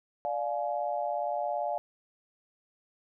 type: chord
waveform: sine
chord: D diminished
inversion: none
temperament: just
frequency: 587.3 / 704.8 / 845.8 Hz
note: D5 / F5 / Ab5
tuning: 0 / +16 / +31 cents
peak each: -33 / -32 / -35 dBFS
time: 0.25-1.78 s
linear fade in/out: 0 ms
effects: none